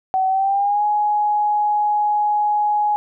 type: tone with pitch glide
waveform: sine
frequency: 758 to 836.2 Hz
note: F#5 to G#5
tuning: +42 to +12 cents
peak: -15 dBFS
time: 0.14-2.96 s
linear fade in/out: 0 ms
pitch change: +170 cents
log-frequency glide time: 0.28-0.84 s
effects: none